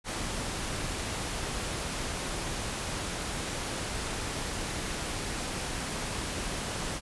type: noise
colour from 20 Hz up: pink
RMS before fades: -34 dBFS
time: 0.04-7.01 s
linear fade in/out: 50 ms
effects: resampled to 24000 Hz